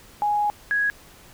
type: tone pair in turn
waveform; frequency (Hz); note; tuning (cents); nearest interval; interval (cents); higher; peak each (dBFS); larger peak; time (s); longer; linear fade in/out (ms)
sine; 830.6 / 1661.2; G#5 / G#6; 0 / 0; octave; 1200; second; -19; neither; 0.22-0.5 / 0.71-0.9; first; 0
effects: pink hiss -49 dBFS RMS until 1.33 s